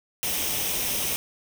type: noise with comb filter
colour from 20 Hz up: white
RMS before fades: -27 dBFS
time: 0.23-1.16 s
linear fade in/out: 0 ms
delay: 0.34 ms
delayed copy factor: +0.5
effects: none